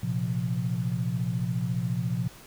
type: chord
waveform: sine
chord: Bb suspended second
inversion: none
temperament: equal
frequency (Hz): 116.54 / 130.81 / 174.61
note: Bb2 / C3 / F3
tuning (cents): 0 / 0 / 0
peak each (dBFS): -30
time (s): 0.03-2.28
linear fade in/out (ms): 5
effects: pink hiss -49 dBFS RMS until 2.46 s